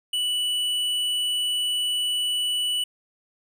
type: tone with hard clipping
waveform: sine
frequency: 2960 Hz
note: F#7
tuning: in tune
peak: -24 dBFS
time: 0.13-2.84 s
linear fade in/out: 5 ms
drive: 8 dB
effects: none